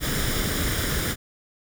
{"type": "noise with comb filter", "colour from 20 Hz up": "pink", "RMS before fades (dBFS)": -25, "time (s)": [0, 1.16], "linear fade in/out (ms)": 50, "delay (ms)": 0.57, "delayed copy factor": 0.6, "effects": []}